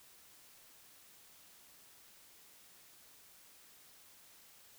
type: silence
effects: white hiss -61 dBFS RMS until 4.78 s